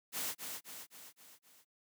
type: noise with echo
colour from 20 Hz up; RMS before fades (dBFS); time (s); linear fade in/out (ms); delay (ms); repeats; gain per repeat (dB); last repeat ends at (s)
white; -38; 0.12-0.35; 50; 260; 5; -5; 1.65
effects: noise-tail reverb RT60 0.1 s tail -26 dB re dry + high-pass 150 Hz 12 dB/octave